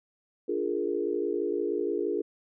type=chord; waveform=sine; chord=Bb dominant seventh; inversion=first; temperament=equal; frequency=293.7 / 349.2 / 415.3 / 466.2 Hz; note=D4 / F4 / Ab4 / Bb4; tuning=0 / 0 / 0 / 0 cents; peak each=-35 / -31 / -30 / -34 dBFS; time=0.48-2.22 s; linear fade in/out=10 ms; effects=none